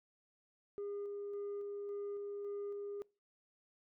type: tone with tremolo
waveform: sine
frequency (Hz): 406.1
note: G#4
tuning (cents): -39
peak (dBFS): -37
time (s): 0.78-3.02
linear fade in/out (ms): 0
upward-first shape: square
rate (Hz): 1.8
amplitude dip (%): 25
effects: noise-tail reverb RT60 0.3 s tail -26 dB re dry + tanh soft clip ceiling -38 dBFS